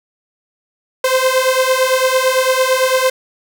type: beating tone pair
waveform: sawtooth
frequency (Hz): 514 / 522.9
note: C5 / C5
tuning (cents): -31 / -1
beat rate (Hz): 8.9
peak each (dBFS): -11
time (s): 1.04-3.1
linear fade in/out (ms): 5
effects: none